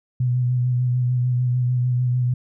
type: tone with vibrato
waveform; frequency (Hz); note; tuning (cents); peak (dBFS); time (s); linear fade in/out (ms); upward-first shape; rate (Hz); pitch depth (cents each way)
sine; 124.5; B2; +14; -17; 0.2-2.34; 5; sine; 6.7; 27
effects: none